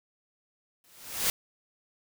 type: noise with exponential growth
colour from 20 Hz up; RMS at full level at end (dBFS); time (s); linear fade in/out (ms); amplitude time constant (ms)
white; -24; 0.84-1.3; 1; 100
effects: none